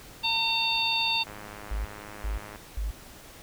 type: harmonic tone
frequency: 907 Hz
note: A#5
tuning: 48 cents flat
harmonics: 1 / 3 / 4 / 5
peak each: -31 / -28 / -28 / -31 dBFS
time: 0.23-1.24 s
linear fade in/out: 20 ms
type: click train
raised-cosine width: 0.5 ms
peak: -27 dBFS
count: 135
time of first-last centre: 1.27-2.558 s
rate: 104 Hz
type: tone bursts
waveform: sine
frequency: 51.91 Hz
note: G#1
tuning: in tune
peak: -27 dBFS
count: 3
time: 1.71-2.91 s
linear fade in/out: 5 ms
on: 140 ms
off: 390 ms
effects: pink hiss -48 dBFS RMS until 3.42 s